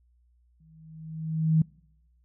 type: tone with exponential growth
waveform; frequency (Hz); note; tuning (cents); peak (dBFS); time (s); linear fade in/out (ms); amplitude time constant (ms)
sine; 159; D#3; +38; -16; 0.6-1.62; 5; 220
effects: noise-tail reverb RT60 0.8 s tail -25 dB re dry + added 60 Hz sine -61 dBFS peak until 2.24 s